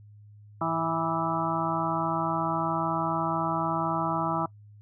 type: harmonic tone with a mistuned harmonic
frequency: 163.8 Hz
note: E3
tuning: 11 cents flat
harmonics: 1 / 2 / 4 / 5 / 6 / 7 / 8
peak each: -33 / -33 / -33 / -33 / -33 / -33 / -33 dBFS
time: 0.61-4.46 s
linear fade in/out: 5 ms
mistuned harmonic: 7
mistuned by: +39 cents
effects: noise-tail reverb RT60 0.1 s tail -22 dB re dry + added 104 Hz sine -48 dBFS peak until 4.81 s